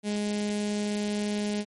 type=tone with notch filter; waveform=sawtooth; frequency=207.7 Hz; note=G#3; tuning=in tune; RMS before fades=-29 dBFS; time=0.03-1.65 s; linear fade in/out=50 ms; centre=1200 Hz; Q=0.85; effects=MP3 48 kbps